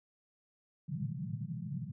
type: band-pass noise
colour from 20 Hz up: white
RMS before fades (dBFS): -39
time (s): 0.88-1.92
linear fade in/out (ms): 10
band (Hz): 110 to 200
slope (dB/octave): 96
effects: none